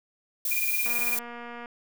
violet noise, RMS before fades -28 dBFS, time 0.45-1.19 s, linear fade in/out 2 ms
sine tone with tremolo, 2419 Hz, D#7, 49 cents flat, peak -25 dBFS, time 0.51-1.17 s, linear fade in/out 5 ms, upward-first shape sine, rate 18 Hz, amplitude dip 85%
click train, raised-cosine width 0.5 ms, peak -26 dBFS, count 191, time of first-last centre 0.86-1.658 s, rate 238 Hz
effects none

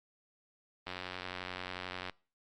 click train, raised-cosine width 0.3 ms, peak -23 dBFS, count 113, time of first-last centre 0.87-2.097 s, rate 91.3 Hz, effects noise-tail reverb RT60 0.4 s tail -25 dB re dry + Opus 32 kbps

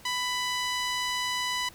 sawtooth tone with band-pass filter, 994 Hz, B5, 11 cents sharp, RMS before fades -30 dBFS, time 0.05-1.69 s, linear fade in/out 5 ms, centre 3700 Hz, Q 0.66, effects pink hiss -52 dBFS RMS until 1.74 s

